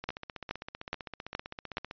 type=two click trains; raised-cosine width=0.3 ms; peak=-23 / -15 dBFS; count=30 / 5; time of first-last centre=0.04-1.911 / 0.09-1.771 s; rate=15.5 / 2.38 Hz; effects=resampled to 11025 Hz